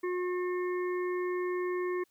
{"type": "harmonic tone", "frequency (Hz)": 360, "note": "F#4", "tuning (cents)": -47, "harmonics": [1, 3, 5, 6], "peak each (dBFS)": [-30, -40, -44, -46], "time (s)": [0.03, 2.04], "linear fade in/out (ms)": 10, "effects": ["white hiss -72 dBFS RMS until 2.1 s"]}